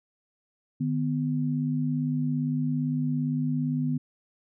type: tone pair together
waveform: sine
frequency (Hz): 152.1 / 249.7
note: D#3 / B3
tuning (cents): -39 / +19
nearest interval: major sixth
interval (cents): 858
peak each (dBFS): -27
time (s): 0.8-3.98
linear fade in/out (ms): 10
effects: none